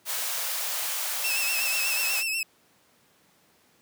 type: high-pass noise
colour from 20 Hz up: white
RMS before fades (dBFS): -30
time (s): 0.05-2.24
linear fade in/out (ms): 50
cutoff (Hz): 510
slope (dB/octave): 48
type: tone with vibrato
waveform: sawtooth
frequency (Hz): 2637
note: E7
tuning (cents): 0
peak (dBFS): -23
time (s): 1.24-2.43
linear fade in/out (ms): 2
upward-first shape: sine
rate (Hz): 8.2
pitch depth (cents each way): 56
effects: pink hiss -62 dBFS RMS until 3.81 s + high-pass 150 Hz 12 dB/octave